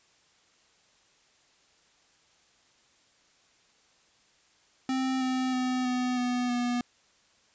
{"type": "tone with pitch steps", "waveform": "square", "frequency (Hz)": [261.6, 257.8, 254.2, 250.5, 246.9, 243.4], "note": ["C4", "C4", "C4", "B3", "B3", "B3"], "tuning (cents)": [0, -26, -50, 25, 0, -25], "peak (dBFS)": -27, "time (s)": [4.89, 6.81], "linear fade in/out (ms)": 2, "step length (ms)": 320, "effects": ["white hiss -64 dBFS RMS until 7.54 s", "resampled to 16000 Hz"]}